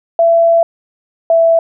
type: tone pair in turn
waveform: sine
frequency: 670 / 662.3 Hz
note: E5 / E5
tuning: +28 / +8 cents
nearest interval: unison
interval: 20 cents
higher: first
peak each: -6 dBFS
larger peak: neither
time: 0.19-0.63 / 1.3-1.59 s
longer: first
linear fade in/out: 2 ms
effects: none